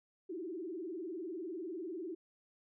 sine tone with vibrato, 346.9 Hz, F4, 12 cents flat, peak -39 dBFS, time 0.29-2.15 s, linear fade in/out 10 ms, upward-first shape sine, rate 20 Hz, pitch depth 190 cents each way, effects none

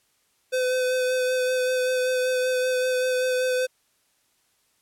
square tone with vibrato, 508 Hz, B4, 49 cents sharp, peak -22 dBFS, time 0.52-3.67 s, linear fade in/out 20 ms, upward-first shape sine, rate 5.2 Hz, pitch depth 15 cents each way, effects white hiss -67 dBFS RMS until 4.81 s + low-pass 12000 Hz 12 dB/octave

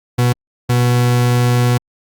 40% pulse tone bursts at uneven times, 122.3 Hz, B2, 16 cents flat, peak -10 dBFS, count 2, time 0.18-0.33 / 0.69-1.78 s, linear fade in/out 10 ms, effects Opus 48 kbps

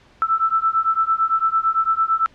sine beating tone pair, 1318.5 / 1327.4 Hz, E6 / E6, 0 / +12 cents, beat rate 8.9 Hz, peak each -19 dBFS, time 0.22-2.26 s, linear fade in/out 0 ms, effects pink hiss -52 dBFS RMS until 2.34 s + low-pass 4000 Hz 12 dB/octave

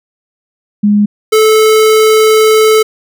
sine / square tone pair in turn, 206.9 / 435.3 Hz, G#3 / A4, -6 / -19 cents, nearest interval octave + minor second, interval 1287 cents, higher second, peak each -5 dBFS, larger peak neither, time 0.83-1.06 / 1.32-2.83 s, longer second, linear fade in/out 10 ms, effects none

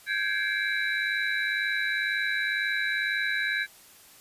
sine tone cluster, 1569 / 1671 / 2122 / 2314 / 3935 Hz, G6 / G#6 / C7 / D7 / B7, +1 / +10 / +24 / -26 / -7 cents, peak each -30 / -29 / -38 / -33 / -35 dBFS, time 0.06-3.67 s, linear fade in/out 50 ms, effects white hiss -53 dBFS RMS until 4.2 s + resampled to 32000 Hz

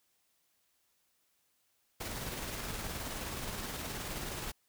pink noise with tremolo, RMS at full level -39 dBFS, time 2-4.52 s, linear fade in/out 10 ms, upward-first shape square, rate 19 Hz, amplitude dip 25%, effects white hiss -75 dBFS RMS until 4.68 s

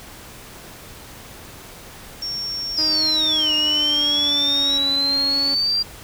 sine tone, 5500 Hz, F8, 27 cents flat, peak -24 dBFS, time 2.22-4.78 s, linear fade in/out 5 ms
sine linear two-way sweep, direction down then up, 5070 to 2825 to 4766 Hz, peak -17 dBFS, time 2.77-5.83 s, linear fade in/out 10 ms, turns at 3.54 s
sawtooth tone with pitch glide, 311.1 to 278.8 Hz, D#4 to C#4, 0 to +10 cents, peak -25 dBFS, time 2.78-5.55 s, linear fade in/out 10 ms, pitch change -190 cents, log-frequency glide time 3.32-4.76 s
effects pink hiss -40 dBFS RMS until 6.03 s

